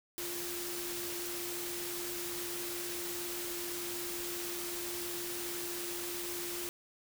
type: tone in noise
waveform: sine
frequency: 349.2 Hz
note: F4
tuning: in tune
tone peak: -42 dBFS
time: 0.18-6.69 s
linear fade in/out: 0 ms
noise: white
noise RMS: -40 dBFS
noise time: 0.18-6.69 s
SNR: -5 dB
effects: none